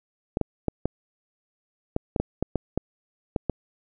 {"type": "clicks", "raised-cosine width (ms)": 2, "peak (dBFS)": -10, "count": 12, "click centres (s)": [0.371, 0.413, 0.683, 0.856, 1.964, 2.162, 2.2, 2.426, 2.557, 2.776, 3.362, 3.497], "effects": []}